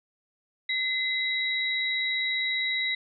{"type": "tone pair together", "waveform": "sine", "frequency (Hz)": [2045, 3860], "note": ["C7", "B7"], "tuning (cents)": [-40, -40], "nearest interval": "major seventh", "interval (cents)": 1100, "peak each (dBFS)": [-27, -29], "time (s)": [0.69, 2.95], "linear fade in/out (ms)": 5, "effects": []}